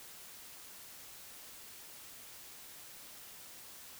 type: silence
effects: white hiss -52 dBFS RMS until 3.99 s